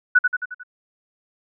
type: tone with echo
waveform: sine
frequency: 1480 Hz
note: F#6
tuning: in tune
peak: -9 dBFS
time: 0.15-0.19 s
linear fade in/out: 10 ms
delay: 89 ms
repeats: 5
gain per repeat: -5 dB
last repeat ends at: 0.635 s
effects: none